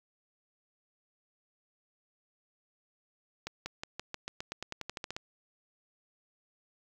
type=accelerating click train; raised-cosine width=0.2 ms; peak=-20 dBFS; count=16; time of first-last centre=3.47-5.165 s; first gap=190 ms; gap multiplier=0.92; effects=9-bit